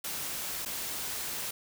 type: noise with dropouts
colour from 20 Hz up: white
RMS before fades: -36 dBFS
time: 0.04-1.51 s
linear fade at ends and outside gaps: 5 ms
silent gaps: 0.651-0.658 s
effects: none